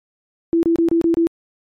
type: tone bursts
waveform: sine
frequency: 333.7 Hz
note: E4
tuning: 21 cents sharp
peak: -12 dBFS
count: 6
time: 0.53-1.27 s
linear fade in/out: 0 ms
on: 100 ms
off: 28 ms
effects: MP3 64 kbps